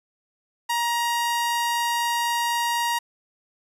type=tone; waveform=sawtooth; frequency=944 Hz; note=A#5; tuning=22 cents sharp; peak=-18 dBFS; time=0.69-2.99 s; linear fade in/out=10 ms; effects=resampled to 32000 Hz